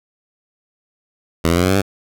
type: tone with pitch steps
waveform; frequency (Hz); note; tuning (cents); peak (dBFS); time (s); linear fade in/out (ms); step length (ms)
10% pulse; 82.41 / 85.51 / 88.73 / 92.08 / 95.54 / 99.14; E2 / F2 / F2 / F#2 / G2 / G2; 0 / -36 / +28 / -8 / -44 / +20; -5; 1.44-1.818; 10; 63
effects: none